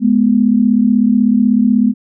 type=tone pair together; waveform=sine; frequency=210.7 / 246.9 Hz; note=G#3 / B3; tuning=+25 / 0 cents; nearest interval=minor third; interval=275 cents; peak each=-11 dBFS; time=0-1.94 s; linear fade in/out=50 ms; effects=none